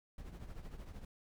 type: noise with tremolo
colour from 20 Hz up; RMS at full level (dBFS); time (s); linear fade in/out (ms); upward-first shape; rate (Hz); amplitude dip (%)
brown; -45; 0.18-1.05; 2; triangle; 13; 70
effects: none